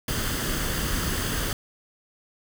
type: noise with comb filter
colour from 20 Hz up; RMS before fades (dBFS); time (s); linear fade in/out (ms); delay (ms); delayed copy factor
pink; -27; 0.08-1.53; 2; 0.63; +0.5
effects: none